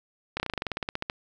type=slowing click train; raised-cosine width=0.3 ms; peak=-13 dBFS; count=16; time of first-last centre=0.37-1.099 s; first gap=29 ms; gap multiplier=1.07; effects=none